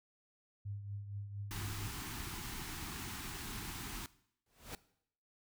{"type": "tone with tremolo", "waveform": "sine", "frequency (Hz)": 101.1, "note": "G#2", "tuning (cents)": -46, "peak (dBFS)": -38, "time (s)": [0.65, 1.88], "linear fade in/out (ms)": 10, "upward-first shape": "triangle", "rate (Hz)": 4.3, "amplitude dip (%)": 60}
{"type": "band-stop noise", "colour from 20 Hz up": "pink", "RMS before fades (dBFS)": -44, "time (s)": [1.51, 4.06], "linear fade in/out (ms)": 0, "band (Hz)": [390, 780], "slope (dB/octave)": 48}
{"type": "noise with exponential growth", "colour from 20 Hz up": "pink", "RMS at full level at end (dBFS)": -42, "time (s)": [4.46, 4.75], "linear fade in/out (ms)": 2, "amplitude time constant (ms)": 62}
{"effects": ["noise-tail reverb RT60 0.7 s tail -19 dB re dry"]}